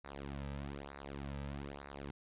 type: tone with flanger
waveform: sawtooth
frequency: 70.1 Hz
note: C#2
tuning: 20 cents sharp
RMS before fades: -45 dBFS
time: 0.04-2.11 s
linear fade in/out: 5 ms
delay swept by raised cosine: 0.31 to 2.81 ms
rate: 1.1 Hz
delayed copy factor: -0.85
effects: resampled to 8000 Hz